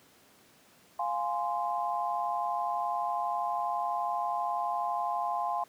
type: chord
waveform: sine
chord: F minor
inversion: none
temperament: equal with one note detuned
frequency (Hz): 698.5 / 830.6 / 1041.1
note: F5 / Ab5 / C6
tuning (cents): 0 / 0 / -9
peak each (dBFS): -33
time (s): 0.99-5.64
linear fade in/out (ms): 5
effects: pink hiss -60 dBFS RMS until 5.68 s + high-pass 150 Hz 12 dB/octave